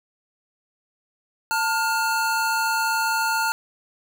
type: tone pair together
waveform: square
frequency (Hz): 892.7 / 1417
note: A5 / F6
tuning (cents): +25 / +25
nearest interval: minor sixth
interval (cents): 800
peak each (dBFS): -24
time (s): 1.51-3.52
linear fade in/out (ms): 0
effects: 10-bit